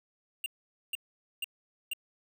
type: tone bursts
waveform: square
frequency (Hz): 2794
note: F7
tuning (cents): 0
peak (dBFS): -32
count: 4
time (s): 0.44-1.934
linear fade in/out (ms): 2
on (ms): 21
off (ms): 470
effects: 10-bit